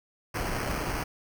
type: noise with sample-and-hold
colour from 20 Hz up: pink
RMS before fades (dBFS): -31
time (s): 0.34-1.04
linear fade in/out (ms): 10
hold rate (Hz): 3675
effects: none